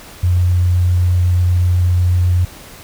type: tone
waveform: sine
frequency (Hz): 89.2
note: F2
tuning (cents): +37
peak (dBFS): -10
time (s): 0.23-2.45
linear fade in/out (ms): 5
effects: pink hiss -37 dBFS RMS until 2.83 s